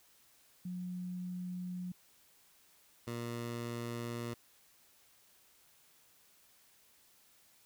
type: tone pair in turn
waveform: sine / 15% pulse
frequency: 180.4 / 118.28 Hz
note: F#3 / A#2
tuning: -44 / +26 cents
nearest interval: perfect fifth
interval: 730 cents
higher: first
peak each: -38 / -32 dBFS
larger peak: second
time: 0.65-1.92 / 3.07-4.34 s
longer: neither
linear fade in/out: 5 ms
effects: white hiss -66 dBFS RMS until 7.65 s